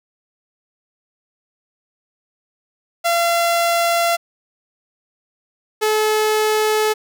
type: tone pair in turn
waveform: sawtooth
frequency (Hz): 683 / 430.3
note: F5 / A4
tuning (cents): -39 / -39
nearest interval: minor sixth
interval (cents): 800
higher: first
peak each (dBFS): -11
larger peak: neither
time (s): 3.04-4.17 / 5.81-6.94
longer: neither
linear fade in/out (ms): 20
effects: none